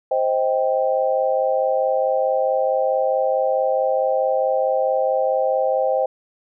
sine chord, C minor, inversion none, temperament just, 523.3 / 627.9 / 784.9 Hz, C5 / Eb5 / G5, 0 / +16 / +2 cents, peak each -19 / -22 / -23 dBFS, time 0.11-6.06 s, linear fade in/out 5 ms, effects none

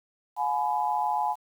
sine tone cluster, 717 / 844 / 998 Hz, F5 / G#5 / B5, +45 / +28 / +18 cents, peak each -31 / -26 / -30 dBFS, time 0.36-1.36 s, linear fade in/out 50 ms, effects 9-bit

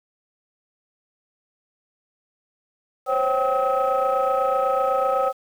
sine tone cluster, 521 / 549 / 774 / 1281 Hz, C5 / C#5 / G5 / E6, -7 / -17 / -22 / -50 cents, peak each -23 dBFS, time 3.06-5.33 s, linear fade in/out 50 ms, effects tanh soft clip ceiling -12 dBFS + 8-bit

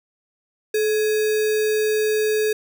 sine tone with sample-and-hold, 430 Hz, A4, 40 cents flat, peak -17 dBFS, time 0.74-2.53 s, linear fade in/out 5 ms, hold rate 2100 Hz, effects none

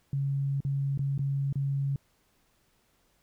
sine tone with dropouts, 138.59 Hz, C#3, in tune, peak -26 dBFS, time 0.13-1.96 s, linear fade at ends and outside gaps 2 ms, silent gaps 0.605-0.649 / 0.976-0.992 / 1.179-1.192 / 1.527-1.556 s, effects pink hiss -69 dBFS RMS until 3.22 s

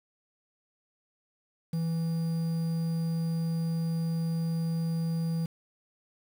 triangle tone with quantisation, 164.81 Hz, E3, in tune, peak -25 dBFS, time 1.73-5.46 s, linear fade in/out 5 ms, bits 8, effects none

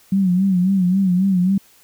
sine tone with vibrato, 186.9 Hz, F#3, 18 cents sharp, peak -13 dBFS, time 0.12-1.58 s, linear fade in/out 5 ms, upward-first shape sine, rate 3.7 Hz, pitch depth 91 cents each way, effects white hiss -52 dBFS RMS until 1.83 s

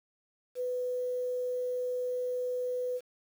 sine tone with quantisation, 498.3 Hz, B4, 15 cents sharp, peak -30 dBFS, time 0.55-3.01 s, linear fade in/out 50 ms, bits 9, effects none

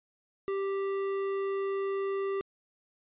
sine tone with tanh clipping, 392 Hz, G4, in tune, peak -31 dBFS, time 0.48-2.41 s, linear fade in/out 0 ms, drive 13 dB, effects resampled to 8000 Hz

